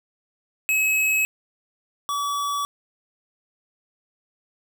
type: tone pair in turn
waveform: square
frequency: 2566 / 1143 Hz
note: E7 / D6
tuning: -47 / -47 cents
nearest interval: octave + major second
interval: 1400 cents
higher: first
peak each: -19 / -24 dBFS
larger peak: first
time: 0.69-1.25 / 2.09-2.65 s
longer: neither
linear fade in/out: 0 ms
effects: none